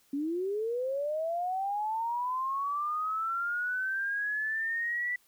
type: linear sweep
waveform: sine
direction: up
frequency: 272.3 to 1975.5 Hz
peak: -29 dBFS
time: 0.13-5.16 s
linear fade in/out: 5 ms
effects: white hiss -66 dBFS RMS until 5.27 s